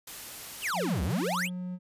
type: noise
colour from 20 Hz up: white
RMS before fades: -42 dBFS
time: 0.07-0.71 s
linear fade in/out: 5 ms
type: noise with tremolo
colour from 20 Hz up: white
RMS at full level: -47 dBFS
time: 0.6-1.47 s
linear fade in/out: 5 ms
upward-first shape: sine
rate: 14 Hz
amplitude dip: 50%
type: exponential two-way sweep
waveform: square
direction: down then up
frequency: 3520 to 64.3 to 3520 Hz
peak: -29 dBFS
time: 0.61-1.5 s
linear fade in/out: 50 ms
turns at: 1.03 s
type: tone with pitch glide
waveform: triangle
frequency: 179 to 180.98 Hz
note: F3 to F#3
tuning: +43 to -38 cents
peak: -31 dBFS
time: 0.73-1.79 s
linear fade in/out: 50 ms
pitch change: +19 cents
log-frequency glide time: 1.3-1.57 s
effects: resampled to 32000 Hz